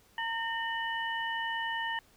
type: tone cluster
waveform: sine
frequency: 915 / 1825 / 2967 Hz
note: A#5 / A#6 / F#7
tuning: -32 / -37 / +4 cents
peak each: -35 / -34 / -39 dBFS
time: 0.18-1.99 s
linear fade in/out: 2 ms
effects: pink hiss -63 dBFS RMS until 2.16 s